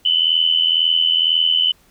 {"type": "tone pair together", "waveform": "sine", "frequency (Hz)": [2965, 3047], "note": ["F#7", "G7"], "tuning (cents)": [3, -50], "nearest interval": "unison", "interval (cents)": 47, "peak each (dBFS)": -16, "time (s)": [0.05, 1.72], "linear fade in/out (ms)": 5, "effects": ["pink hiss -55 dBFS RMS until 1.9 s"]}